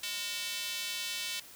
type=tone with high-pass filter; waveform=square; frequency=204.6 Hz; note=G#3; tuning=26 cents flat; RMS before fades=-37 dBFS; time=0.03-1.4 s; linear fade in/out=5 ms; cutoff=3100 Hz; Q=1.6; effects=white hiss -52 dBFS RMS until 1.55 s